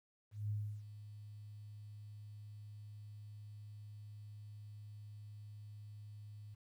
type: tone with ADSR envelope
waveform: sine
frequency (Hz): 104.7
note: G#2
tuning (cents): +15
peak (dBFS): -35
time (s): 0.31-6.55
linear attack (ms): 190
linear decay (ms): 320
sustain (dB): -14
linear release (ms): 14
effects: 12-bit

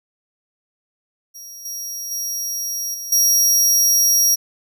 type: tone with level steps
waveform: sawtooth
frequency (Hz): 5660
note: F8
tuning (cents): +22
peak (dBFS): -32 / -24 / -20 / -25 / -10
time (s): 1.34-4.36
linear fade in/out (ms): 20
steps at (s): 1.65 / 2.11 / 2.94 / 3.12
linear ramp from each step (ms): 5
effects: none

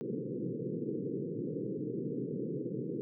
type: band-pass noise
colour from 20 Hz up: white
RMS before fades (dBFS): -37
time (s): 0.01-3.01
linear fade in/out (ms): 0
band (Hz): 120 to 480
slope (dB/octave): 96
effects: none

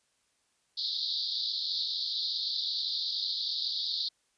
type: band-pass noise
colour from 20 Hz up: white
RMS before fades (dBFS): -33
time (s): 0.77-4.09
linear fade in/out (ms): 10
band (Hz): 3600 to 4800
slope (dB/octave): 96
effects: white hiss -73 dBFS RMS until 4.37 s + resampled to 22050 Hz

